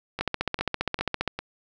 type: two click trains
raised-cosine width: 0.3 ms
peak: -15 / -9 dBFS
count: 4 / 17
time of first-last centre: 0.19-1.39 / 0.21-1.277 s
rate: 2.5 / 15 Hz
effects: none